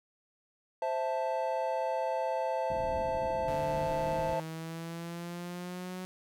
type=chord; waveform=triangle; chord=A minor; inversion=first; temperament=equal; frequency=523.3 / 659.3 / 880 Hz; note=C5 / E5 / A5; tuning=0 / 0 / 0 cents; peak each=-32 dBFS; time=0.82-4.4 s; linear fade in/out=2 ms
type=low-pass noise; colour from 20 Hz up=pink; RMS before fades=-43 dBFS; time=2.7-4.34 s; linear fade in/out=5 ms; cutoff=360 Hz; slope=96 dB/octave
type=exponential sweep; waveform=sawtooth; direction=up; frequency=146.83 to 185 Hz; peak=-34 dBFS; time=3.48-6.05 s; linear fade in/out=0 ms
effects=none